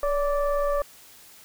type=tone with frequency modulation; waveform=sine; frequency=573 Hz; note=D5; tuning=43 cents flat; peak=-21 dBFS; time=0.03-0.82 s; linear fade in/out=2 ms; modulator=592 Hz; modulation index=0.9; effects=white hiss -50 dBFS RMS until 1.44 s